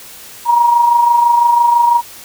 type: tone with amplitude modulation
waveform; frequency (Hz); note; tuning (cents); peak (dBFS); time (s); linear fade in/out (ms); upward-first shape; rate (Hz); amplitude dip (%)
sine; 949; A#5; +31; -5; 0.45-2.02; 50; sine; 26; 50
effects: white hiss -35 dBFS RMS until 2.24 s